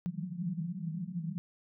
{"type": "band-pass noise", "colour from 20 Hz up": "white", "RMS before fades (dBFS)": -37, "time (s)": [0.06, 1.38], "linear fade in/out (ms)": 0, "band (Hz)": [160, 190], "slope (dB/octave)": 96, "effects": []}